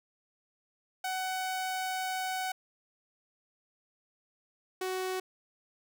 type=tone pair in turn; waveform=sawtooth; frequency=749 / 373 Hz; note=F#5 / F#4; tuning=+21 / +14 cents; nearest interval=octave; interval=1207 cents; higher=first; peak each=-28 dBFS; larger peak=neither; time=1.04-2.52 / 4.81-5.2 s; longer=first; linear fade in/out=5 ms; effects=none